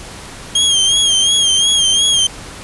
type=tone with vibrato; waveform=sawtooth; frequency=3222 Hz; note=G7; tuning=47 cents sharp; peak=-7 dBFS; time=0.55-2.27 s; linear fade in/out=5 ms; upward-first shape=sine; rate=2.8 Hz; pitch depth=61 cents each way; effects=pink hiss -32 dBFS RMS until 2.63 s + resampled to 24000 Hz